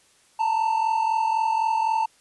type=tone pair together; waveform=triangle; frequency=885.1 / 929 Hz; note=A5 / A#5; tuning=+10 / -6 cents; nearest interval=minor second; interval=84 cents; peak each=-19 / -25 dBFS; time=0.39-2.06 s; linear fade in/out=10 ms; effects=white hiss -59 dBFS RMS until 2.2 s + resampled to 24000 Hz